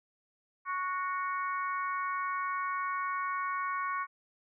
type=harmonic tone with a mistuned harmonic; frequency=370 Hz; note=F#4; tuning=in tune; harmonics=3 / 4 / 5 / 6; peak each=-32 / -39 / -43 / -43 dBFS; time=0.65-4.07 s; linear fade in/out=50 ms; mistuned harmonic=4; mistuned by=-16 cents; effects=none